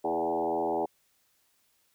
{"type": "tone with frequency modulation", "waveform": "sine", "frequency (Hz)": 582, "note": "D5", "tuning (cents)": -16, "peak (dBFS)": -26, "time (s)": [0.04, 0.86], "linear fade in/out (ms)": 10, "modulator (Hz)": 83.6, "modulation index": 3.3, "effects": ["white hiss -70 dBFS RMS until 1.94 s"]}